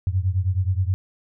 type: beating tone pair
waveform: sine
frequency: 89.9 / 99.4 Hz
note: F#2 / G2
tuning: -49 / +25 cents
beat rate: 9.5 Hz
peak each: -21 / -23 dBFS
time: 0.07-0.94 s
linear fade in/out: 0 ms
effects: none